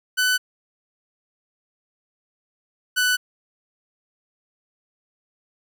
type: tone pair in turn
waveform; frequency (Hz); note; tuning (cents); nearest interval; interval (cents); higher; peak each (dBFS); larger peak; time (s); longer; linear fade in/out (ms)
sawtooth; 1500 / 1492.3; F#6 / F#6; +23 / +14; unison; 9; first; -14; neither; 0.17-0.38 / 2.96-3.17; neither; 20
effects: none